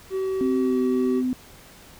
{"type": "tone", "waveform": "triangle", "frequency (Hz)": 380.9, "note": "G4", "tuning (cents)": -50, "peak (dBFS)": -21, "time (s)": [0.1, 1.23], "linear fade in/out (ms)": 50}
{"type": "tone with pitch glide", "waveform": "sine", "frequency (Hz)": [261.6, 254.3], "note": ["C4", "C4"], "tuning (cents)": [0, -49], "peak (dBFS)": -21, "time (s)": [0.41, 1.33], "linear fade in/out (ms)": 0, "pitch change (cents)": -49, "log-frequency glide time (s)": [0.59, 0.8]}
{"effects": ["pink hiss -48 dBFS RMS until 1.99 s"]}